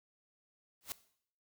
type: noise with exponential growth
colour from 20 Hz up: white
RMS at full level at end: -36 dBFS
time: 0.81-0.92 s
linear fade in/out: 0 ms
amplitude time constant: 22 ms
effects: noise-tail reverb RT60 0.6 s tail -17 dB re dry